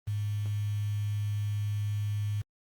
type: tone with quantisation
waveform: sine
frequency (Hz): 103.83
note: G#2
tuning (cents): 0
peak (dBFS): -28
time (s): 0.07-2.42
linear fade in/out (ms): 10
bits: 8
effects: Opus 32 kbps